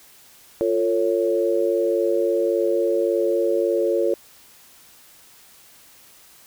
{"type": "chord", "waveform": "sine", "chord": "F augmented", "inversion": "none", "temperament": "equal with one note detuned", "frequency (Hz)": [349.2, 450.8, 554.4], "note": ["F4", "A4", "C#5"], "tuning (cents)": [0, 42, 0], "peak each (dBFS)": -22, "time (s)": [0.61, 4.14], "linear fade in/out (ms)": 0, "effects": ["white hiss -50 dBFS RMS until 6.46 s"]}